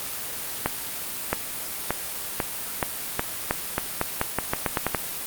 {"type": "accelerating click train", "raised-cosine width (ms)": 0.5, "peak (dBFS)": -6, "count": 16, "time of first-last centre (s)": [0.66, 4.947], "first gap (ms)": 670, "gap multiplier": 0.86, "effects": ["white hiss -32 dBFS RMS until 5.26 s", "Opus 32 kbps"]}